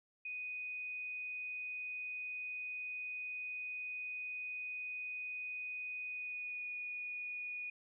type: tone with pitch glide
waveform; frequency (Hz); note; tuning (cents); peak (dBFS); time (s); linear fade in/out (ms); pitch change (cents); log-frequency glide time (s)
sine; 2489 to 2463; D#7 to D#7; 0 to -18; -40; 0.25-7.7; 5; -18; 6.07-6.69
effects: none